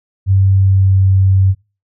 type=tone with pitch glide; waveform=sine; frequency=96.6 to 95.71 Hz; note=G2 to G2; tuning=-25 to -41 cents; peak=-7 dBFS; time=0.26-1.55 s; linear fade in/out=50 ms; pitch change=-16 cents; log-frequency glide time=0.53-1 s; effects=noise-tail reverb RT60 0.3 s tail -23 dB re dry